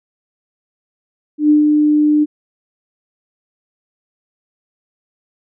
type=tone with ADSR envelope; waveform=sine; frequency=299.8 Hz; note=D4; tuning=36 cents sharp; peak=-6 dBFS; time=1.38-2.26 s; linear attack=120 ms; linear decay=130 ms; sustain=-3 dB; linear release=32 ms; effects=none